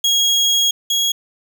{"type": "tone pair in turn", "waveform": "30% pulse", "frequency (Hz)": [3296, 3312], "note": ["G#7", "G#7"], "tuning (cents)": [-14, -5], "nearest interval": "unison", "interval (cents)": 9, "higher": "second", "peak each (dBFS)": [-10, -12], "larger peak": "first", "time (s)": [[0.04, 0.71], [0.9, 1.12]], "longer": "first", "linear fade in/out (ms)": 5, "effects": []}